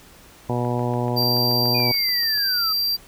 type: harmonic tone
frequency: 121.8 Hz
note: B2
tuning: 24 cents flat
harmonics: 1 / 2 / 3 / 4 / 5 / 6 / 7 / 8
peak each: -24 / -27 / -29 / -30 / -31 / -32 / -32 / -33 dBFS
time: 0.49-1.92 s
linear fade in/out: 5 ms
type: click train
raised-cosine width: 0.5 ms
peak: -27 dBFS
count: 13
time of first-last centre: 0.65-2.377 s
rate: 6.95 Hz
type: tone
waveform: square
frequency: 4715 Hz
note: D8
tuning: 6 cents sharp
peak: -20 dBFS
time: 1.16-2.97 s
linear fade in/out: 20 ms
type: linear sweep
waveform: sine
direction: down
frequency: 2466 to 1249 Hz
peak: -27 dBFS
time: 1.74-2.73 s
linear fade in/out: 10 ms
effects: pink hiss -48 dBFS RMS until 3.07 s